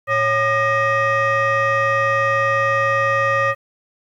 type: tone with frequency modulation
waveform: sine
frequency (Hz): 1215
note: D#6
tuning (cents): -42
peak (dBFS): -13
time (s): 0.07-3.55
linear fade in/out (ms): 50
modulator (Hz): 664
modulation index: 1.3
effects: tanh soft clip ceiling -12 dBFS + 9-bit